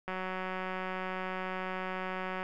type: click train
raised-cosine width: 0.5 ms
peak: -22 dBFS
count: 438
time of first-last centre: 0.08-2.429 s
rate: 186 Hz
effects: none